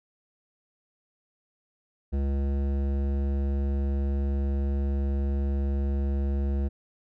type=tone with hard clipping; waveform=sine; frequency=69.3 Hz; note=C#2; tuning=in tune; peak=-26 dBFS; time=2.12-6.69 s; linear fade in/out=20 ms; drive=14 dB; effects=none